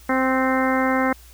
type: harmonic tone with a mistuned harmonic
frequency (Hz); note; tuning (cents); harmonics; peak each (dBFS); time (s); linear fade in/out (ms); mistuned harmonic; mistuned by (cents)
261.6; C4; 0; 1 / 2 / 3 / 4 / 5 / 6 / 7 / 8; -21 / -24 / -26 / -27 / -28 / -29 / -29 / -30; 0.09-1.13; 5; 6; -21
effects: added 60 Hz sine -45 dBFS peak until 1.33 s + white hiss -50 dBFS RMS until 1.33 s